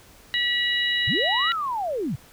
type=harmonic tone; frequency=969 Hz; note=B5; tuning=33 cents flat; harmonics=2 / 3 / 4; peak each=-24 / -26 / -26 dBFS; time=0.34-1.52 s; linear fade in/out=0 ms
type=linear two-way sweep; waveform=sine; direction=up then down; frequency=73.3 to 1396.9 to 101.2 Hz; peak=-24 dBFS; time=1.07-2.16 s; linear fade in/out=10 ms; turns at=1.51 s
effects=pink hiss -51 dBFS RMS until 2.32 s